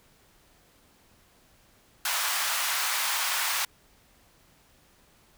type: high-pass noise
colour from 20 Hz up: pink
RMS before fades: -28 dBFS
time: 2.05-3.65 s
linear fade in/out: 2 ms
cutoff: 900 Hz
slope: 24 dB/octave
effects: pink hiss -61 dBFS RMS until 5.37 s